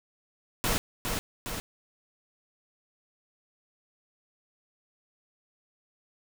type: noise with echo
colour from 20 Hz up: pink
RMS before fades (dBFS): -27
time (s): 0.64-0.78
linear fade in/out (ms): 0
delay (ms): 410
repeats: 2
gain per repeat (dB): -4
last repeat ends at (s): 1.6
effects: none